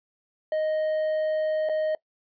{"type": "tone with dropouts", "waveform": "triangle", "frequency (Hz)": 622.3, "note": "D#5", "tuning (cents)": 0, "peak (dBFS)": -21, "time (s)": [0.52, 1.95], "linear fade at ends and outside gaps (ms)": 2, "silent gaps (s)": [1.689, 1.695], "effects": ["noise-tail reverb RT60 0.1 s tail -21 dB re dry", "resampled to 11025 Hz"]}